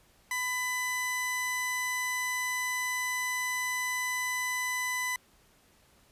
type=tone pair together; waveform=45% pulse; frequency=1000 / 2000 Hz; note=B5 / B6; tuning=+21 / +21 cents; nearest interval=octave; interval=1200 cents; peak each=-36 / -31 dBFS; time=0.31-5.16 s; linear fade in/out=2 ms; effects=pink hiss -63 dBFS RMS until 6.11 s + resampled to 32000 Hz

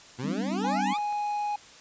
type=exponential sweep; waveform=20% pulse; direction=up; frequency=116.54 to 1281 Hz; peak=-27 dBFS; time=0.18-0.98 s; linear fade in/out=20 ms
type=chord; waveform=sine; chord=G suspended fourth; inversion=none; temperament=equal with one note detuned; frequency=196 / 255.1 / 293.7 Hz; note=G3 / C4 / D4; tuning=0 / -44 / 0 cents; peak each=-30 / -33 / -35 dBFS; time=0.23-0.94 s; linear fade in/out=20 ms
type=tone; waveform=triangle; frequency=830.6 Hz; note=G#5; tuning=in tune; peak=-25 dBFS; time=0.64-1.56 s; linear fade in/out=5 ms
type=clicks; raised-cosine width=0.5 ms; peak=-34 dBFS; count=2; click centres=0.985 / 1.126 s
effects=white hiss -50 dBFS RMS until 1.8 s + resampled to 16000 Hz

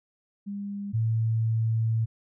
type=tone pair in turn; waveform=sine; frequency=201.4 / 112.54 Hz; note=G3 / A2; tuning=+47 / +40 cents; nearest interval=minor seventh; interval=1007 cents; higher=first; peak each=-31 / -22 dBFS; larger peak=second; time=0.46-0.93 / 0.93-2.06 s; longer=second; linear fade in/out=20 ms; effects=none

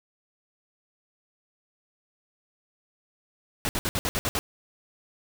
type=noise bursts; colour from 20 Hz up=pink; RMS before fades=-27 dBFS; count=8; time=3.65-4.39 s; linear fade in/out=0 ms; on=40 ms; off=60 ms; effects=none

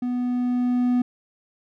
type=tone with level ramp; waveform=triangle; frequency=246.9 Hz; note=B3; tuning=in tune; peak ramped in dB=-21 to -15 dBFS; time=0.02-1.02 s; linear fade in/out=5 ms; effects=none

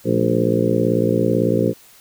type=harmonic tone with a mistuned harmonic; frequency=58 Hz; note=A#1; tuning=8 cents flat; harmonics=2 / 3 / 4 / 5 / 6 / 7 / 8 / 9; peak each=-23 / -23 / -23 / -23 / -23 / -23 / -23 / -23 dBFS; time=0.04-1.74 s; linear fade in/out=50 ms; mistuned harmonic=4; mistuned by=-94 cents; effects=white hiss -48 dBFS RMS until 2 s

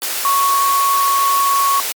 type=tone in noise; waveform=sine; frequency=1108.7 Hz; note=C#6; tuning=in tune; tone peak=-12 dBFS; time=0.25-1.8 s; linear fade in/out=0 ms; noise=white; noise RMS=-21 dBFS; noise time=0.02-1.92 s; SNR=+6 dB; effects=high-pass 400 Hz 12 dB/octave + MP3 96 kbps

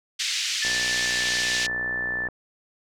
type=band-pass noise; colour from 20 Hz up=white; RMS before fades=-27 dBFS; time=0.19-1.67 s; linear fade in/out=10 ms; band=2000 to 6100 Hz; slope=24 dB/octave
type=tone; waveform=sine; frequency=1760 Hz; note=A6; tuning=in tune; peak=-25 dBFS; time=0.62-2.28 s; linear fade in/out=5 ms
type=click train; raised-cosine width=1 ms; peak=-23 dBFS; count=101; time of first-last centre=0.65-2.287 s; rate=61.1 Hz
effects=none

